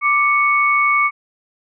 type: tone pair together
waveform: sine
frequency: 1175.1 / 2217 Hz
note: D6 / C#7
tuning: +1 / 0 cents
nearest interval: major seventh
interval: 1099 cents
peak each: -15 dBFS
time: 0.01-1.11 s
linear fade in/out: 50 ms
effects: none